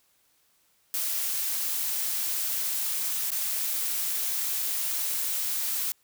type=noise with dropouts; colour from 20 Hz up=blue; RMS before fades=-29 dBFS; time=0.94-5.92 s; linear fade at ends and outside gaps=1 ms; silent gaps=3.305-3.317 s; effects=white hiss -67 dBFS RMS until 6.03 s